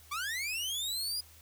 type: linear sweep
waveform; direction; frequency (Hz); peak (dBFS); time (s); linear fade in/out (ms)
sawtooth; up; 1108.7 to 4965; -30; 0.11-1.21; 10
effects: added 79 Hz sine -58 dBFS peak until 1.41 s + white hiss -58 dBFS RMS until 1.41 s